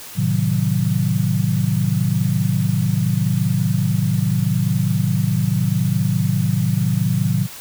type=chord; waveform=sine; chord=A diminished seventh; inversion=none; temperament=equal; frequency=110 / 130.81 / 155.56 / 185 Hz; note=A2 / C3 / Eb3 / Gb3; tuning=0 / 0 / 0 / 0 cents; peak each=-21 dBFS; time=0.15-7.48 s; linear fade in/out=50 ms; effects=white hiss -36 dBFS RMS until 7.6 s